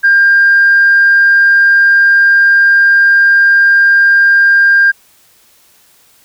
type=tone; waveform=sine; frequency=1600 Hz; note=G6; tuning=35 cents sharp; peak=-3 dBFS; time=0.03-4.92 s; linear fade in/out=20 ms; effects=tanh soft clip ceiling 0 dBFS + white hiss -48 dBFS RMS until 6.24 s